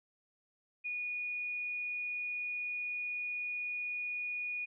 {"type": "tone", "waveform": "sine", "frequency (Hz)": 2456, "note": "D#7", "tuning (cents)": -23, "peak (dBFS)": -35, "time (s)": [0.84, 4.66], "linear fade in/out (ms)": 20, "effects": []}